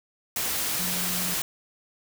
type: tone in noise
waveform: sine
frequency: 179.6 Hz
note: F3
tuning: 49 cents sharp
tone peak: -34 dBFS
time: 0.79-1.34 s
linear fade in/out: 2 ms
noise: white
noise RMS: -28 dBFS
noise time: 0.36-1.42 s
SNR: -9 dB
effects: none